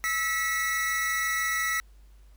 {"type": "tone cluster", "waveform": "45% pulse", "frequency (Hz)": [1306, 1946, 2172], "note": ["E6", "B6", "C#7"], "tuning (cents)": [-17, -26, -36], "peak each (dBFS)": [-32, -27, -35], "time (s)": [0.04, 1.8], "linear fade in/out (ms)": 0, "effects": ["added 50 Hz sine -50 dBFS peak until 2.36 s", "pink hiss -66 dBFS RMS until 2.36 s"]}